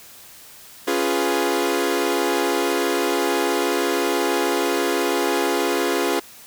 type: chord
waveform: sawtooth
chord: C# dominant seventh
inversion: none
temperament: equal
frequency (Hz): 277.2 / 349.2 / 415.3 / 493.9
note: C#4 / E#4 / G#4 / B4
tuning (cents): 0 / 0 / 0 / 0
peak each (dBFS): -22 / -19 / -20 / -23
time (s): 0.87-6.2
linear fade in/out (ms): 10
effects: white hiss -44 dBFS RMS until 6.46 s